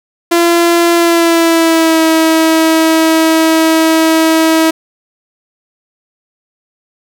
sawtooth tone with pitch glide, 341.2 to 322 Hz, F4 to E4, -40 to -41 cents, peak -3 dBFS, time 0.31-4.71 s, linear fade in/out 10 ms, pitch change -101 cents, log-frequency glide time 0.95-2.02 s, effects none

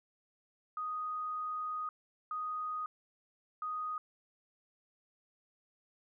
sine tone bursts at uneven times, 1244.5 Hz, D#6, in tune, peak -35 dBFS, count 3, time 0.77-1.89 / 2.31-2.86 / 3.62-3.98 s, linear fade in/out 2 ms, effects none

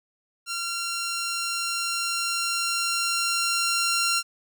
10% pulse tone with level ramp, 1376 Hz, F6, 26 cents flat, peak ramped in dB -20 to -13 dBFS, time 0.46-4.23 s, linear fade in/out 50 ms, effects none

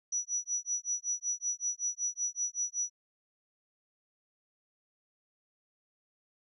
sine tone with tremolo, 5880 Hz, F#8, 12 cents flat, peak -28 dBFS, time 0.12-2.9 s, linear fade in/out 5 ms, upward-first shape sine, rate 5.3 Hz, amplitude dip 100%, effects none

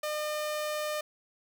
sawtooth tone, 605 Hz, D#5, 49 cents flat, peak -27 dBFS, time 0.03-1.01 s, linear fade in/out 5 ms, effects none

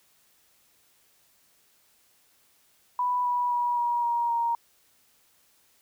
sine tone with pitch steps, 987.8 / 977 / 966.4 / 955.8 / 945.4 / 935.1 Hz, B5 / B5 / B5 / A#5 / A#5 / A#5, 0 / -19 / -38 / +43 / +24 / +5 cents, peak -23 dBFS, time 2.99-4.55 s, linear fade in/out 2 ms, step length 260 ms, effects white hiss -64 dBFS RMS until 5.81 s

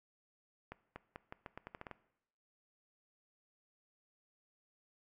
accelerating click train, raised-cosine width 0.5 ms, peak -30 dBFS, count 11, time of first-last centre 0.72-1.913 s, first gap 240 ms, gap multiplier 0.83, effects noise-tail reverb RT60 0.8 s tail -18 dB re dry

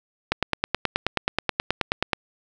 click train, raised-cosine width 0.3 ms, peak -4 dBFS, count 18, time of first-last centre 0.32-2.132 s, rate 9.38 Hz, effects none

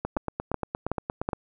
two click trains, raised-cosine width 1 ms, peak -12 / -14 dBFS, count 4 / 12, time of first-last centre 0.17-1.289 / 0.05-1.332 s, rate 2.68 / 8.58 Hz, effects none

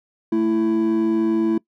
triangle tone pair together, 221.6 / 331.6 Hz, A3 / E4, +13 / +10 cents, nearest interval perfect fifth, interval 697 cents, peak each -19 / -15 dBFS, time 0.32-1.58 s, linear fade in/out 5 ms, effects noise-tail reverb RT60 0.1 s tail -23 dB re dry + tanh soft clip ceiling -9 dBFS

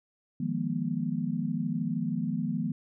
sine chord, F half-diminished seventh, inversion third, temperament equal with one note detuned, 155.56 / 174.61 / 207.7 / 241 Hz, Eb3 / F3 / Ab3 / Cb4, 0 / 0 / 0 / -42 cents, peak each -34 / -33 / -34 / -32 dBFS, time 0.4-2.72 s, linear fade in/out 5 ms, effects none

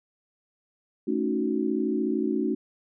sine chord, D# half-diminished seventh, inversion second, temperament equal, 220 / 277.2 / 311.1 / 370 Hz, A3 / C#4 / D#4 / F#4, 0 / 0 / 0 / 0 cents, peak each -29 dBFS, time 1.07-2.55 s, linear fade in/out 10 ms, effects none

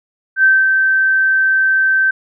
sine tone with ADSR envelope, 1551 Hz, G6, 19 cents flat, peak -6 dBFS, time 0.36-2.11 s, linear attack 77 ms, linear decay 220 ms, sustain -4 dB, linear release 7 ms, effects none

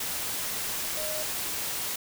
sine tone in noise, 617 Hz, D#5, 15 cents flat, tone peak -35 dBFS, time 0.97-1.23 s, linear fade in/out 5 ms, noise white, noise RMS -32 dBFS, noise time 0-1.96 s, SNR -6 dB, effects none

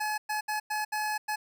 25% pulse tone bursts at uneven times, 851 Hz, G#5, 42 cents sharp, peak -25 dBFS, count 6, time 0-0.18 / 0.29-0.41 / 0.48-0.6 / 0.7-0.85 / 0.92-1.18 / 1.28-1.36 s, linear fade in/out 10 ms, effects none

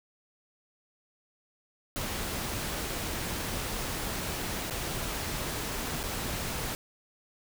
pink noise with dropouts, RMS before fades -34 dBFS, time 1.96-6.75 s, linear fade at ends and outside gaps 0 ms, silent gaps 4.699-4.708 / 6.031-6.037 s, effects none

